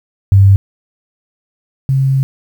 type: tone pair in turn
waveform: sine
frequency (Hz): 98 / 134.66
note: G2 / C#3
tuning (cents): 0 / -50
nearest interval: tritone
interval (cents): 550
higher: second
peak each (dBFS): -3 / -9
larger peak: first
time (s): 0.32-0.56 / 1.89-2.23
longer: second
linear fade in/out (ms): 0
effects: 7-bit